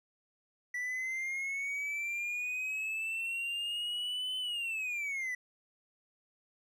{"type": "linear two-way sweep", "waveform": "triangle", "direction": "up then down", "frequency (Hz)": [1958, 3044, 1958], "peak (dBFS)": -32, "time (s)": [0.74, 5.35], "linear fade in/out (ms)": 5, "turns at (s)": 4.38, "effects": []}